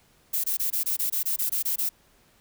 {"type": "noise bursts", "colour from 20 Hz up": "violet", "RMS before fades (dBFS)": -26, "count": 12, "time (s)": [0.33, 1.892], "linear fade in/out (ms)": 10, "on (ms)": 110, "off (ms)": 22, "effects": ["pink hiss -61 dBFS RMS until 2.4 s"]}